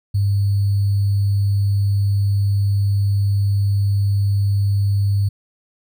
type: tone with sample-and-hold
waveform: sine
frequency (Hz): 100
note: G2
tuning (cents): +35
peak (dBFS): -14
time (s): 0.14-5.29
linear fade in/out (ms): 10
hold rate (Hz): 4410
effects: none